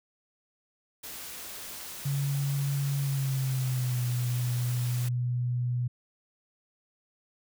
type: noise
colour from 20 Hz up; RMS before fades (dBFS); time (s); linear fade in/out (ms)
white; -41; 1.03-5.09; 10
type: tone with pitch glide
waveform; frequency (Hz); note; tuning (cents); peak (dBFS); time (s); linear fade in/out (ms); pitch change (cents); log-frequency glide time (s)
sine; 140.2 to 122.76; C#3 to B2; +20 to -10; -26; 2.05-5.88; 10; -230; 2.97-4.06
effects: none